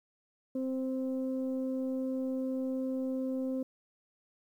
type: tone pair together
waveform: sine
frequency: 261 / 523.3 Hz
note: C4 / C5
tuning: -4 / 0 cents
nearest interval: octave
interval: 1204 cents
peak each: -31 / -36 dBFS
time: 0.55-3.63 s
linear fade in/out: 5 ms
effects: tanh soft clip ceiling -25 dBFS + 11-bit